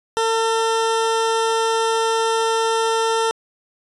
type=tone; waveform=20% pulse; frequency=451.1 Hz; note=A4; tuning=43 cents sharp; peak=-12 dBFS; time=0.17-3.31 s; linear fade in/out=0 ms; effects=resampled to 24000 Hz